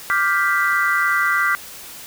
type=chord; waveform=sine; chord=G dominant seventh; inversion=second; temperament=equal with one note detuned; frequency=1174.7 / 1405 / 1568 / 1975.5 Hz; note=D6 / F6 / G6 / B6; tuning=0 / +10 / 0 / 0 cents; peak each=-21 dBFS; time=0.1-1.55 s; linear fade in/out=0 ms; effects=white hiss -37 dBFS RMS until 2.06 s